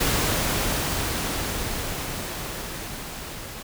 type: noise with level ramp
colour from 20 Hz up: pink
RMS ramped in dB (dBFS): -22 to -37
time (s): 0-3.63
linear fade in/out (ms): 10
effects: none